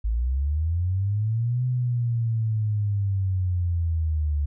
sine linear two-way sweep, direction up then down, 52.1 to 126.7 to 71.7 Hz, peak -21 dBFS, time 0.04-4.46 s, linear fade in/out 10 ms, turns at 1.65 s, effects none

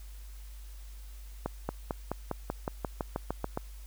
accelerating click train, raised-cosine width 1 ms, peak -17 dBFS, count 13, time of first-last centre 1.46-3.574 s, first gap 230 ms, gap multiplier 0.95, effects added 50 Hz sine -43 dBFS peak until 3.86 s + white hiss -58 dBFS RMS until 3.86 s

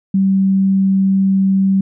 sine tone, 193 Hz, G3, 27 cents flat, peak -10 dBFS, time 0.14-1.81 s, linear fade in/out 5 ms, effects none

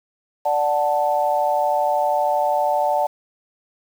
sine chord, D major, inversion none, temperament equal, 587.3 / 740 / 880 Hz, D5 / F#5 / A5, 0 / 0 / 0 cents, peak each -21 dBFS, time 0.45-3.07 s, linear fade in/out 10 ms, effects 7-bit

